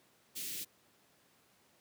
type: band-stop noise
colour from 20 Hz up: white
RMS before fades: -41 dBFS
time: 0.35-0.65 s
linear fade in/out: 20 ms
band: 390 to 2200 Hz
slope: 24 dB/octave
effects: pink hiss -68 dBFS RMS until 1.8 s + high-pass 150 Hz 12 dB/octave